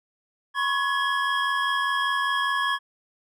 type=tone cluster; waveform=triangle; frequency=1009 / 1094 / 1687 / 3279 Hz; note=B5 / C#6 / G#6 / G#7; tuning=+37 / -23 / +27 / -23 cents; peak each=-30 / -24 / -24 / -30 dBFS; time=0.54-2.79 s; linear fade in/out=50 ms; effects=none